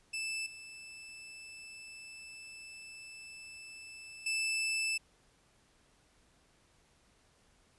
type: tone with level steps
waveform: sawtooth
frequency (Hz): 2637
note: E7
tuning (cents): 0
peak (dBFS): -32 / -44 / -28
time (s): 0.13-4.98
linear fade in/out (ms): 10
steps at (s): 0.46 / 4.26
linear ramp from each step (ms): 5
effects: pink hiss -68 dBFS RMS until 7.78 s + resampled to 24000 Hz